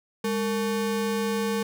square ring-modulated tone, 331.2 Hz, E4, 8 cents sharp, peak -22 dBFS, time 0.24-1.63 s, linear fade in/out 5 ms, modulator 127 Hz, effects none

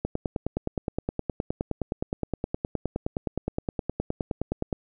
click train, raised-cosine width 2 ms, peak -13 dBFS, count 46, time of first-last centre 0.05-4.728 s, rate 9.62 Hz, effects none

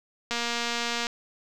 click train, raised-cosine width 0.2 ms, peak -12 dBFS, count 180, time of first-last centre 0.31-1.068 s, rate 236 Hz, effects none

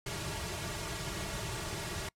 pink noise with comb filter, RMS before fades -38 dBFS, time 0.06-2.09 s, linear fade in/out 5 ms, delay 3.9 ms, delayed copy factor -0.85, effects noise-tail reverb RT60 0.1 s tail -25 dB re dry + low-pass 10000 Hz 12 dB/octave

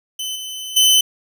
sawtooth tone with level steps, 3039 Hz, F#7, 46 cents sharp, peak -20 / -24 / -7 dBFS, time 0.19-1.01 s, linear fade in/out 5 ms, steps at 0.35 / 0.76 s, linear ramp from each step 10 ms, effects none

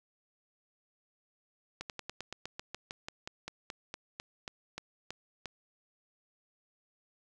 slowing click train, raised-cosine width 0.2 ms, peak -22 dBFS, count 20, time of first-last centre 1.81-5.457 s, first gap 88 ms, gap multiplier 1.08, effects none

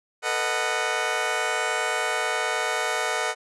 15% pulse chord, B dominant seventh, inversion third, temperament just, 444.5 / 493.9 / 617.4 / 740.8 Hz, A4 / B4 / D#5 / F#5, +18 / 0 / -14 / +2 cents, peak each -24 / -25 / -23 / -22 dBFS, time 0.22-3.35 s, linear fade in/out 50 ms, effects resampled to 24000 Hz

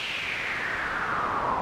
brown noise with band-pass filter sweep, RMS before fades -29 dBFS, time 0-1.61 s, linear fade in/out 0 ms, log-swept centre 2900 to 960 Hz, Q 4.3, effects none

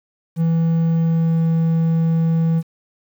triangle tone with pitch glide, 164.81 to 163.86 Hz, E3 to E3, 0 to -10 cents, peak -12 dBFS, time 0.36-2.63 s, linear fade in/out 50 ms, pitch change -10 cents, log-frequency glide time 0.82-1.49 s, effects 8-bit

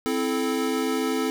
square chord, A minor, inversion first, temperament equal with one note detuned, 261.6 / 329.6 / 433.7 Hz, C4 / E4 / A4, 0 / 0 / -25 cents, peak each -27 / -30 / -28 dBFS, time 0.06-1.3 s, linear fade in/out 0 ms, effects none

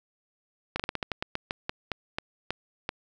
slowing click train, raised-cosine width 0.3 ms, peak -13 dBFS, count 15, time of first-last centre 0.76-2.891 s, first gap 36 ms, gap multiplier 1.2, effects none

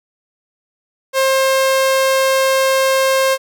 sawtooth tone, 532 Hz, C5, 29 cents sharp, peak -8 dBFS, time 1.13-3.38 s, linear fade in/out 50 ms, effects none

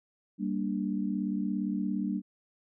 sine chord, G minor, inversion none, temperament equal, 196 / 233.1 / 293.7 Hz, G3 / Bb3 / D4, 0 / 0 / 0 cents, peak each -31 / -34 / -34 dBFS, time 0.38-2.22 s, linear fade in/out 50 ms, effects none

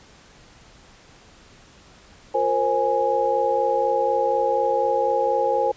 sine tone cluster, 358 / 465.9 / 530 / 830 Hz, F4 / A#4 / C5 / G#5, +43 / -1 / +22 / -1 cents, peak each -31 / -24 / -22 / -22 dBFS, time 2.34-5.72 s, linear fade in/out 10 ms, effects pink hiss -50 dBFS RMS until 5.76 s + resampled to 16000 Hz

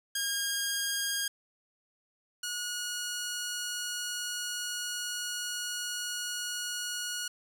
10% pulse tone pair in turn, 1623 / 1449.4 Hz, G#6 / F#6, -40 / -36 cents, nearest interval major second, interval 196 cents, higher first, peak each -21 / -25 dBFS, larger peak first, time 0.15-1.28 / 2.43-7.28 s, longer second, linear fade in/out 5 ms, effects none

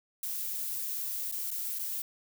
violet noise with dropouts, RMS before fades -35 dBFS, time 0.23-2.02 s, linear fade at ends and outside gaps 2 ms, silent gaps 1.315-1.323 / 1.506-1.513 / 1.788-1.793 s, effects none

